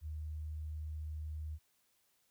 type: tone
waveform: sine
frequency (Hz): 77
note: D#2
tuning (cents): -17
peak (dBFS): -39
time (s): 0.01-1.59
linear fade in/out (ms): 50
effects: white hiss -75 dBFS RMS until 2.3 s